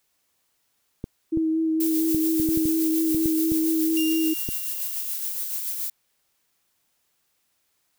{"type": "clicks", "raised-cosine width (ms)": 3, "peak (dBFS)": -17, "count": 11, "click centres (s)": [1.041, 1.373, 2.147, 2.399, 2.489, 2.574, 2.655, 3.147, 3.258, 3.519, 4.489]}
{"type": "tone with vibrato", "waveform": "sine", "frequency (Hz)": 320.5, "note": "E4", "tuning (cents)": -49, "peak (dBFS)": -20, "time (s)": [1.32, 4.34], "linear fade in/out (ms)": 10, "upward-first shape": "sine", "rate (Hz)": 4.3, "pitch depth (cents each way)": 18}
{"type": "noise with tremolo", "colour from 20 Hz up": "violet", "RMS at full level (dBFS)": -28, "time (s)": [1.8, 5.9], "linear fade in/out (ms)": 5, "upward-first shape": "sine", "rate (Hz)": 7, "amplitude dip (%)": 35}
{"type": "tone with exponential decay", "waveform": "40% pulse", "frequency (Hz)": 2800, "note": "F7", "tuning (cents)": 4, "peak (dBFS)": -26, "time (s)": [3.97, 5.4], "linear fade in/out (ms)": 1, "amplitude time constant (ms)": 310}
{"effects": ["white hiss -71 dBFS RMS until 7.98 s"]}